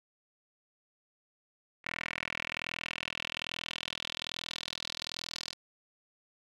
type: tone with band-pass filter sweep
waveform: 10% pulse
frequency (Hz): 41.2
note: E1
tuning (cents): 0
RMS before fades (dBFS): -40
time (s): 1.84-5.54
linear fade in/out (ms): 20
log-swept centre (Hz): 2100 to 4600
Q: 3.2
effects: none